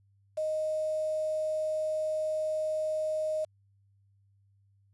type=tone with quantisation; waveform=sine; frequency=622.3 Hz; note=D#5; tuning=in tune; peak=-28 dBFS; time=0.37-3.45 s; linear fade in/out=10 ms; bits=8; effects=added 99 Hz sine -63 dBFS peak until 4.93 s + resampled to 24000 Hz